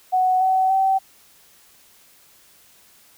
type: tone with pitch steps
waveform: sine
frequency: 742 / 755.4 / 769.1 Hz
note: F#5 / F#5 / G5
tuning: +5 / +36 / -33 cents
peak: -15 dBFS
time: 0.12-0.99 s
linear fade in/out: 20 ms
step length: 290 ms
effects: white hiss -53 dBFS RMS until 3.17 s